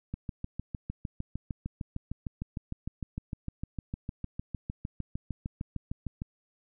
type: click train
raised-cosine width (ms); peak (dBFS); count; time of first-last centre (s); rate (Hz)
5; -22; 41; 0.14-6.219; 6.58
effects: none